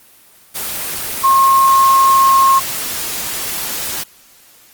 sine tone in noise, 1075 Hz, C6, 47 cents sharp, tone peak -7 dBFS, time 1.23-2.6 s, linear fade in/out 20 ms, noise white, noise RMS -22 dBFS, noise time 0.54-4.04 s, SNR +12 dB, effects white hiss -46 dBFS RMS until 4.73 s + Opus 24 kbps

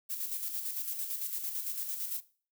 violet noise with tremolo, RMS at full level -35 dBFS, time 0.09-2.21 s, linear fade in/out 20 ms, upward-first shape square, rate 8.9 Hz, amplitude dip 45%, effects noise-tail reverb RT60 0.4 s tail -18 dB re dry

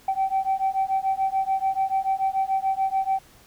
sine beating tone pair, 768 / 774.9 Hz, G5 / G5, -36 / -20 cents, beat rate 6.9 Hz, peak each -23 dBFS, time 0.08-3.19 s, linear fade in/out 5 ms, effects tanh soft clip ceiling -16 dBFS + pink hiss -53 dBFS RMS until 3.46 s

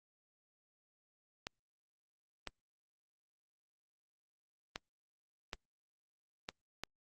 clicks, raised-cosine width 0.2 ms, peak -22 dBFS, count 6, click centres 1.469 / 2.473 / 4.759 / 5.532 / 6.489 / 6.836 s, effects Opus 48 kbps

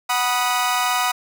sawtooth chord, B major, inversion second, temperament equal with one note detuned, 740 / 979.2 / 1244.5 Hz, F#5 / B5 / D#6, 0 / -15 / 0 cents, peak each -19 dBFS, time 0.09-1.12 s, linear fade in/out 10 ms, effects none

